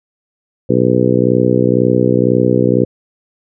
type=harmonic tone; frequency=62 Hz; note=B1; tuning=7 cents sharp; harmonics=2 / 3 / 4 / 5 / 6 / 7 / 8; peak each=-17 / -17 / -17 / -17 / -17 / -17 / -17 dBFS; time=0.69-2.85 s; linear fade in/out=10 ms; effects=none